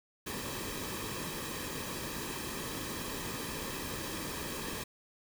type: noise with comb filter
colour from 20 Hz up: pink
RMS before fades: -39 dBFS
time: 0.26-4.84 s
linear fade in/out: 10 ms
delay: 1.4 ms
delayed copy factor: -0.6
effects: none